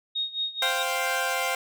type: tone with tremolo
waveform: sine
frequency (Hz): 3729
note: A#7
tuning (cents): 0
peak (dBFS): -24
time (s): 0.15-0.83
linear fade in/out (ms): 10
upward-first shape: sine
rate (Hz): 4.6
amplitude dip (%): 85
type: chord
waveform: 15% pulse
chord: C suspended fourth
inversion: none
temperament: equal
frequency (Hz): 523.3 / 698.5 / 784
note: C5 / F5 / G5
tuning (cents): 0 / 0 / 0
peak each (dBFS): -23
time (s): 0.62-1.55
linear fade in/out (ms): 2
effects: none